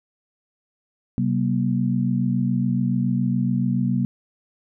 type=tone cluster; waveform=sine; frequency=131.3 / 191.3 / 238.4 Hz; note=C3 / G3 / A#3; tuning=+6 / -42 / +39 cents; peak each=-23 dBFS; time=1.18-4.05 s; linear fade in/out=0 ms; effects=none